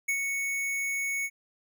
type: tone with ADSR envelope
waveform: square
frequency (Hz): 2217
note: C#7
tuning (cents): 0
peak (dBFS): -25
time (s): 0.08-1.3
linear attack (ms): 10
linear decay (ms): 74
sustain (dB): -4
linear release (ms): 51
effects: none